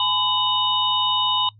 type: tone cluster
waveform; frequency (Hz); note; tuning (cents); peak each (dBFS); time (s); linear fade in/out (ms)
sine; 844 / 1011 / 2966 / 3700; G#5 / B5 / F#7 / A#7; +28 / +40 / +4 / -14; -29 / -23 / -23 / -22; 0-1.49; 2
effects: noise-tail reverb RT60 0.1 s tail -23 dB re dry + added 106 Hz sine -47 dBFS peak until 1.59 s